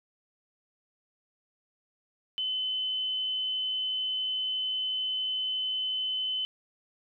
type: tone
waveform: sine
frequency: 3037 Hz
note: F#7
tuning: 44 cents sharp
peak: -28 dBFS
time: 2.38-6.45 s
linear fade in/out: 0 ms
effects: none